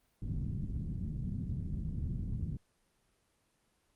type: low-pass noise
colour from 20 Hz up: white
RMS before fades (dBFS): -37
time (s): 0.22-2.57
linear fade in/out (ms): 2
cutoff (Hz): 180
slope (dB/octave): 24
effects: pink hiss -74 dBFS RMS until 3.95 s + Opus 24 kbps